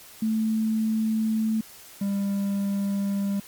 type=tone pair in turn; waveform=sine / triangle; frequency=220 / 199.15 Hz; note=A3 / G3; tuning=0 / +28 cents; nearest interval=major second; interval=172 cents; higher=first; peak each=-21 dBFS; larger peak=neither; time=0.22-1.61 / 2.01-3.4 s; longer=neither; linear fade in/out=5 ms; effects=white hiss -47 dBFS RMS until 3.47 s + MP3 96 kbps